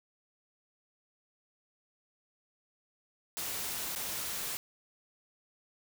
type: noise with dropouts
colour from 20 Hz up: white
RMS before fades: -37 dBFS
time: 3.37-4.57 s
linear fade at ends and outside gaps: 0 ms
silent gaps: 3.951-3.96 s
effects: none